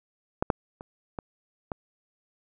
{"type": "clicks", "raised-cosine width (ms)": 1, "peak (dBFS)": [-10, -7, -26, -19, -17], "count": 5, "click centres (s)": [0.425, 0.502, 0.809, 1.188, 1.718], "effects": []}